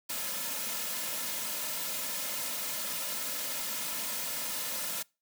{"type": "noise with comb filter", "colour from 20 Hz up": "white", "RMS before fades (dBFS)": -35, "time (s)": [0.09, 5.03], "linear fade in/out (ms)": 10, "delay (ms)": 2.6, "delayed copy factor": -0.65, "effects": ["noise-tail reverb RT60 0.3 s tail -26 dB re dry", "high-pass 200 Hz 12 dB/octave"]}